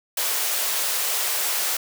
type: high-pass noise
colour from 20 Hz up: white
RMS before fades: -24 dBFS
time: 0.17-1.77 s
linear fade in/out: 5 ms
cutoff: 440 Hz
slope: 24 dB/octave
effects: none